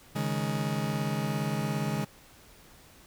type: chord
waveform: 40% pulse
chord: C# suspended second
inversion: none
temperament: just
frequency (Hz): 138.59 / 155.92 / 207.9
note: C#3 / D#3 / G#3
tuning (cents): 0 / +4 / +2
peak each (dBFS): -32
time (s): 0.15-2.05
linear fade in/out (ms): 10
effects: pink hiss -55 dBFS RMS until 3.06 s